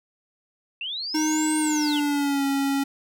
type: linear two-way sweep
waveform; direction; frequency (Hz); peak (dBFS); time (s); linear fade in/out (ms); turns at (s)
sine; up then down; 2637 to 8870 to 2637; -28; 0.81-2; 2; 1.6
type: tone with pitch glide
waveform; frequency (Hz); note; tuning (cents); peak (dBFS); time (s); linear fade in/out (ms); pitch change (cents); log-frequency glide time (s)
square; 310 to 276.2; D#4 to C#4; -6 to -6; -22; 1.14-2.84; 10; -200; 1.57-2.45
effects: none